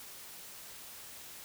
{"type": "silence", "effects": ["white hiss -49 dBFS RMS until 1.44 s"]}